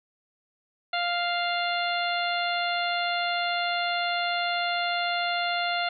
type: harmonic tone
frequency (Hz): 698.5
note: F5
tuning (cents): 0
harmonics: 1 / 2 / 3 / 4 / 5 / 6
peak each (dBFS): -28 / -31 / -33 / -34 / -35 / -36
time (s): 0.93-5.89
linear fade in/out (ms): 5
effects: none